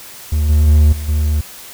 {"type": "tone with level steps", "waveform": "triangle", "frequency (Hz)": 75.6, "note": "D#2", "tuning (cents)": -49, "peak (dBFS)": [-10, -6, -4, -19, -10], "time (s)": [0.32, 1.41], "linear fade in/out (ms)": 5, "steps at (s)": [0.49, 0.67, 0.92, 1.08], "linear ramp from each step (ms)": 10, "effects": ["white hiss -35 dBFS RMS until 1.73 s"]}